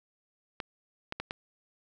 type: clicks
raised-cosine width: 0.3 ms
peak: -18 dBFS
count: 4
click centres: 0.602 / 1.124 / 1.2 / 1.309 s
effects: none